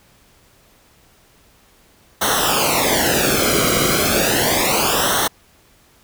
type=noise with flanger; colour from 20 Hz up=pink; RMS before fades=-17 dBFS; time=2.21-5.28 s; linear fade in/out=10 ms; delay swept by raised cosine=0.41 to 1.14 ms; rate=0.33 Hz; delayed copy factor=-0.9; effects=pink hiss -53 dBFS RMS until 6.03 s